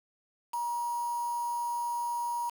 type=tone with quantisation; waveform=sine; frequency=952 Hz; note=A#5; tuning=36 cents sharp; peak=-30 dBFS; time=0.53-2.5 s; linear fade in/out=10 ms; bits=7; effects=none